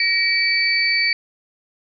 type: tone cluster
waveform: sine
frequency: 1884 / 2305 / 4532 Hz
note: A#6 / D7 / C#8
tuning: +18 / -33 / +37 cents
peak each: -24 / -18 / -20 dBFS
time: 0-1.13 s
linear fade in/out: 2 ms
effects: none